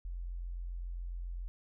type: tone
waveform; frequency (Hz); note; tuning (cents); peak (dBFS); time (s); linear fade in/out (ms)
sine; 43.65; F1; 0; -37; 0.05-1.48; 0
effects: none